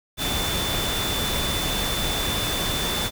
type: tone in noise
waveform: sine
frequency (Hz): 3517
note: A7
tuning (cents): -1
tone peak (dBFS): -28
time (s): 0.17-3.11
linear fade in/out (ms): 50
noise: pink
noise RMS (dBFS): -26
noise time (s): 0.17-3.11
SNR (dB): -5
effects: none